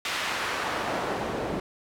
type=noise with band-pass filter sweep; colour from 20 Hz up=pink; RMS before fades=-30 dBFS; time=0.05-1.6 s; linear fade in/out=2 ms; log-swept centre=2500 to 350 Hz; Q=0.77; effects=none